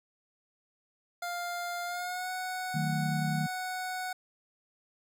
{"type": "tone with pitch glide", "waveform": "25% pulse", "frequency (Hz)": [700, 739.5], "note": ["F5", "F#5"], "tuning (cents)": [4, -1], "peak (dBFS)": -30, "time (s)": [1.22, 4.13], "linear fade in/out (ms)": 5, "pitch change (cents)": 95, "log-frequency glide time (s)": [1.85, 2.3]}
{"type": "chord", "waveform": "sine", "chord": "D# diminished", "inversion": "none", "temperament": "just", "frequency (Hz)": [155.56, 186.68, 224], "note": ["D#3", "F#3", "A3"], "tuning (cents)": [0, 16, 31], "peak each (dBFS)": [-30, -36, -36], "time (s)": [2.74, 3.47], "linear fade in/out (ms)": 10}
{"effects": []}